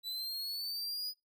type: linear sweep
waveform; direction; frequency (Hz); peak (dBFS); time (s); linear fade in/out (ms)
45% pulse; up; 3951 to 4971; -36; 0.03-1.14; 50
effects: noise-tail reverb RT60 0.2 s tail -24 dB re dry